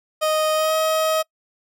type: tone with pitch glide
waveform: 30% pulse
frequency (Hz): 622 to 632.9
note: D#5 to D#5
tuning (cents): -1 to +29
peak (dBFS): -15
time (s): 0.21-1.23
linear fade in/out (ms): 20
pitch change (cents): +30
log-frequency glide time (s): 0.54-0.74
effects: noise-tail reverb RT60 0.1 s tail -26 dB re dry